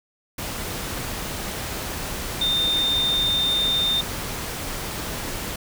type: tone in noise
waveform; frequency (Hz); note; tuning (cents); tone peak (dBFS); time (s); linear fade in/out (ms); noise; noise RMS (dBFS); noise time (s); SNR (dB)
sine; 3623; A7; +50; -19; 2.41-4.01; 5; pink; -30; 0.38-5.56; +8
effects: none